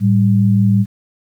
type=tone pair together; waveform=sine; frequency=110 / 195.87 Hz; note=A2 / G3; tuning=0 / -1 cents; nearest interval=minor seventh; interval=999 cents; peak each=-12 dBFS; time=0-0.86 s; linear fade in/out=50 ms; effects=8-bit